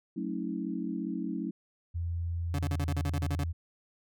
sine chord, F# minor seventh, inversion none, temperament equal with one note detuned, 185 / 220 / 277.2 / 322.3 Hz, F#3 / A3 / C#4 / E4, 0 / 0 / 0 / -39 cents, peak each -37 dBFS, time 0.16-1.51 s, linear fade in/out 10 ms
sine tone with pitch glide, 85 to 83.2 Hz, F2 to E2, -46 to +17 cents, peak -30 dBFS, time 1.94-3.53 s, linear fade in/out 20 ms, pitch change -37 cents, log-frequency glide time 2.64-2.84 s
30% pulse tone bursts, 142.6 Hz, C#3, 49 cents sharp, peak -28 dBFS, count 11, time 2.54-3.439 s, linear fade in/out 2 ms, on 49 ms, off 36 ms
effects none

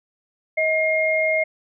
sine tone pair together, 634 / 2133 Hz, D#5 / C7, +32 / +33 cents, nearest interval octave + major sixth, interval 2101 cents, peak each -20 dBFS, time 0.57-1.44 s, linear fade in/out 10 ms, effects none

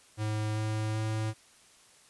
square tone with pitch steps, 107.5 / 108.37 / 109.25 Hz, A2 / A2 / A2, -40 / -26 / -12 cents, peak -30 dBFS, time 0.17-1.34 s, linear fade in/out 50 ms, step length 390 ms, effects white hiss -59 dBFS RMS until 2.09 s + resampled to 24000 Hz

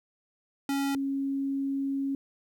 square / sine tone pair in turn, 277.2 / 274.3 Hz, C#4 / C#4, 0 / -18 cents, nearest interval unison, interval 18 cents, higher first, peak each -27 dBFS, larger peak neither, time 0.69-0.95 / 0.95-2.15 s, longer second, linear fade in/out 2 ms, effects 11-bit

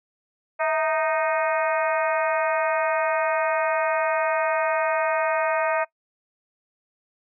harmonic tone with a mistuned harmonic, 310.2 Hz, D#4, 5 cents flat, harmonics 2 / 3 / 4 / 5 / 6 / 7 / 8, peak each -23 / -27 / -29 / -31 / -33 / -34 / -35 dBFS, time 0.59-5.85 s, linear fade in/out 20 ms, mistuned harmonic 2, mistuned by +72 cents, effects noise-tail reverb RT60 0.1 s tail -21 dB re dry

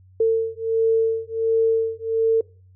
sine beating tone pair, 449.4 / 450.8 Hz, A4 / A4, +37 / +42 cents, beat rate 1.4 Hz, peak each -20 dBFS, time 0.2-2.41 s, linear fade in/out 5 ms, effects noise-tail reverb RT60 0.4 s tail -23 dB re dry + added 93 Hz sine -48 dBFS peak until 2.75 s

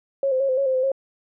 sine tone with pitch steps, 548 / 518 / 546 / 516 / 551 / 522 / 515 / 540 Hz, C#5 / C5 / C#5 / C5 / C#5 / C5 / C5 / C#5, -20 / -17 / -26 / -24 / -11 / -4 / -28 / -45 cents, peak -18 dBFS, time 0.23-0.918 s, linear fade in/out 2 ms, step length 86 ms, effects none

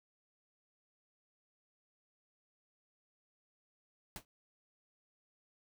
pink noise with exponential decay, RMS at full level -40 dBFS, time 4.16-4.25 s, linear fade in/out 1 ms, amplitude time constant 18 ms, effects none

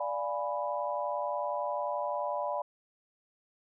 sine chord, D diminished seventh, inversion none, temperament equal, 587.3 / 698.5 / 830.6 / 987.8 Hz, D5 / F5 / Ab5 / Cb6, 0 / 0 / 0 / 0 cents, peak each -34 / -38 / -38 / -35 dBFS, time 0-2.62 s, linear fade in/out 5 ms, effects none

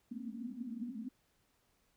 pink band-pass noise, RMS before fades -43 dBFS, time 0.11-1.09 s, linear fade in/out 10 ms, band 220 to 260 Hz, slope 96 dB/octave, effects pink hiss -75 dBFS RMS until 1.96 s

